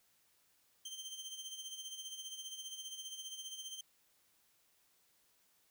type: tone with tremolo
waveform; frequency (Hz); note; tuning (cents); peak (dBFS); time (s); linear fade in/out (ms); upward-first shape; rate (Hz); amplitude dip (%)
25% pulse; 3136; G7; 0; -39; 0.85-3.81; 5; sine; 15; 60
effects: white hiss -73 dBFS RMS until 5.7 s